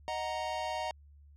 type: chord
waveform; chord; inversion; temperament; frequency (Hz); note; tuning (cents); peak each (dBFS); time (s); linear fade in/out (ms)
square; D# minor; none; equal; 622.3 / 740 / 932.3; D#5 / F#5 / A#5; 0 / 0 / 0; -39 / -39 / -38; 0.08-0.91; 0
effects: added 72 Hz sine -54 dBFS peak until 1.36 s + low-pass 6000 Hz 12 dB/octave